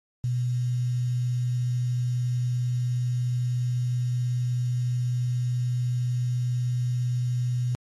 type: tone with quantisation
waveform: sine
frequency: 123.47 Hz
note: B2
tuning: in tune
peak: -23 dBFS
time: 0.24-7.75 s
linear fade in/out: 0 ms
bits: 8
effects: AAC 32 kbps